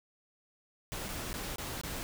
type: noise with dropouts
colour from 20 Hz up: pink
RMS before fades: -39 dBFS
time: 0.92-2.03 s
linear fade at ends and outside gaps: 0 ms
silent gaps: 1.085-1.089 / 1.33-1.34 / 1.559-1.583 / 1.813-1.835 s
effects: none